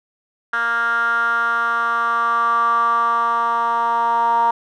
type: tone with band-pass filter sweep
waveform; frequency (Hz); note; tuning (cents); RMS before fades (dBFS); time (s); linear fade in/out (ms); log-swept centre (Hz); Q
10% pulse; 233.1; A#3; 0; -18; 0.53-4.51; 5; 1500 to 950; 7.5
effects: none